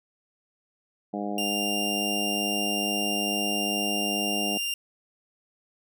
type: harmonic tone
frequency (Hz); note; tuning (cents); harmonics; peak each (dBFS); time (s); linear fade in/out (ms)
102.3; G#2; -26; 2 / 3 / 4 / 5 / 6 / 7 / 8; -32 / -34 / -38 / -40 / -38 / -35 / -42; 1.13-4.58; 10
type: tone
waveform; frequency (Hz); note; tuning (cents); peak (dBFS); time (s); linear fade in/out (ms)
sawtooth; 2794; F7; 0; -24; 1.38-4.74; 2
effects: none